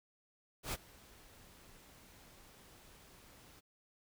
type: noise with ADSR envelope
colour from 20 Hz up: pink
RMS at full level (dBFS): -37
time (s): 0.63-3.61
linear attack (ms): 100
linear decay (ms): 35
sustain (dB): -23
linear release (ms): 21
effects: none